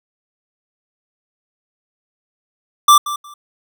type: tone with echo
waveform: square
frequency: 1175 Hz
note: D6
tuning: 1 cent sharp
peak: -6 dBFS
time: 2.88-2.98 s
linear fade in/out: 5 ms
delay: 180 ms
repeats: 2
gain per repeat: -15 dB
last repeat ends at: 3.34 s
effects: none